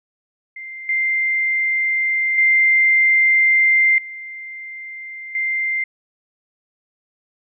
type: tone with level steps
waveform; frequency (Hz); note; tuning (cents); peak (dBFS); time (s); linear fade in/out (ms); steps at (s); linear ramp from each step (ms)
sine; 2092; C7; -1; -30 / -16 / -11 / -30 / -18; 0.56-5.84; 5; 0.89 / 2.38 / 3.98 / 5.35; 2
effects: none